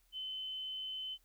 sine tone, 3049 Hz, G7, 49 cents flat, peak -39 dBFS, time 0.12-1.18 s, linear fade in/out 50 ms, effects added 41 Hz sine -70 dBFS peak until 1.24 s + white hiss -74 dBFS RMS until 1.24 s

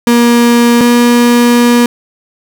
35% pulse tone pair in turn, 237.4 / 239.9 Hz, A#3 / A#3, +32 / +50 cents, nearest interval unison, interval 18 cents, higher second, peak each -3 dBFS, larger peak neither, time 0.07-0.81 / 0.81-1.86 s, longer second, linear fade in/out 2 ms, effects none

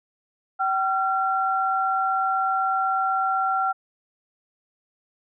sine tone pair together, 767.8 / 1368 Hz, G5 / F6, -36 / -36 cents, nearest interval minor seventh, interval 1000 cents, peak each -23 dBFS, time 0.59-3.73 s, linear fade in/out 20 ms, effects none

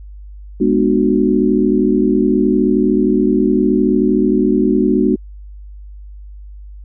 sine chord, G# half-diminished seventh, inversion none, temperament equal with one note detuned, 207.7 / 246.9 / 300.4 / 370 Hz, G#3 / B3 / D4 / F#4, 0 / 0 / +39 / 0 cents, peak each -16 dBFS, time 0.6-5.16 s, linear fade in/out 10 ms, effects added 50 Hz sine -31 dBFS peak until 6.84 s

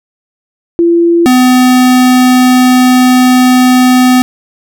sine / square tone pair in turn, 340.1 / 252.7 Hz, F4 / B3, -46 / +40 cents, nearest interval perfect fourth, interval 514 cents, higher first, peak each -4 dBFS, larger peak neither, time 0.79-1.26 / 1.26-4.22 s, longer second, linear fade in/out 0 ms, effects none

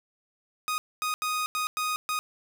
sawtooth tone bursts at uneven times, 1244.5 Hz, D#6, in tune, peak -23 dBFS, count 6, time 0.68-0.78 / 1.02-1.14 / 1.22-1.46 / 1.55-1.67 / 1.77-1.96 / 2.09-2.19 s, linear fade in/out 0 ms, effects none

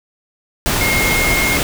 sine tone in noise, 2144 Hz, C7, 42 cents sharp, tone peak -16 dBFS, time 0.81-1.57 s, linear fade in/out 0 ms, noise pink, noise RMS -17 dBFS, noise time 0.66-1.63 s, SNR -2 dB, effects none

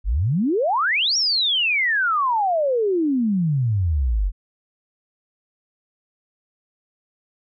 sine exponential two-way sweep, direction up then down, 42.68 to 5720 to 42.68 Hz, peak -17 dBFS, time 0.04-4.32 s, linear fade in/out 50 ms, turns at 1.17 s, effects none

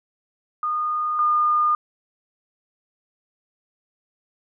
sine tone pair in turn, 1225 / 1215.8 Hz, D#6 / D#6, -27 / -40 cents, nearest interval unison, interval 13 cents, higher first, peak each -21 / -16 dBFS, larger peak second, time 0.63-1.19 / 1.19-1.75 s, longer neither, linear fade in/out 2 ms, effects none

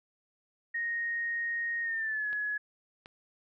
sine tone with pitch glide, 1864.7 to 1690.3 Hz, A#6 to G#6, 0 to +30 cents, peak -30 dBFS, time 0.74-2.58 s, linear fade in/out 10 ms, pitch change -170 cents, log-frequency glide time 1.82-2.28 s
clicks, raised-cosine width 0.3 ms, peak -31 dBFS, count 2, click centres 2.33 / 3.059 s
effects none

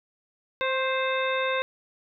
harmonic tone with a mistuned harmonic, 523.3 Hz, C5, in tune, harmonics 1 / 2 / 3 / 4 / 5 / 7, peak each -27 / -30 / -32 / -33 / -34 / -35 dBFS, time 0.61-1.62 s, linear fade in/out 0 ms, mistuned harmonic 2, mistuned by +22 cents, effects none

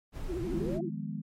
brown noise, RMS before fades -38 dBFS, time 0.12-0.8 s, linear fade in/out 50 ms
sine tone with vibrato, 349.2 Hz, F4, in tune, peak -33 dBFS, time 0.28-0.9 s, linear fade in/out 20 ms, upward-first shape sine, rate 13 Hz, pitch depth 120 cents each way
sine linear sweep, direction up, 84.3 to 692 Hz, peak -37 dBFS, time 0.39-0.81 s, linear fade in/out 5 ms
sine chord, F half-diminished seventh, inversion third, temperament equal, 155.56 / 174.61 / 207.7 / 246.9 Hz, Eb3 / F3 / Ab3 / Cb4, 0 / 0 / 0 / 0 cents, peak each -38 / -42 / -37 / -42 dBFS, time 0.52-1.22 s, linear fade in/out 20 ms
effects MP3 64 kbps

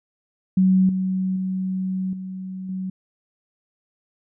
sine tone with level steps, 187.5 Hz, F#3, 23 cents sharp, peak -13 / -20 / -22 / -29 / -25 dBFS, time 0.57-2.9 s, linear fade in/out 5 ms, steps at 0.89 / 1.36 / 2.13 / 2.69 s, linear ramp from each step 2 ms, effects none

